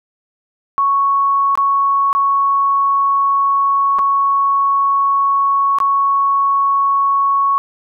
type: tone with dropouts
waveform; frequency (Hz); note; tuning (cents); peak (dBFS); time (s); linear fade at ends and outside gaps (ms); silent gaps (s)
sine; 1108.7; C#6; 0; -11; 0.78-7.58; 0; 1.554-1.575 / 2.129-2.15 / 3.986-3.991 / 5.786-5.802
effects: none